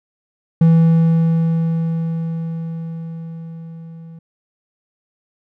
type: tone with level ramp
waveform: triangle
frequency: 164.4 Hz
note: E3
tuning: 4 cents flat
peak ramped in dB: -5 to -32 dBFS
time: 0.61-4.19 s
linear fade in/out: 5 ms
effects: none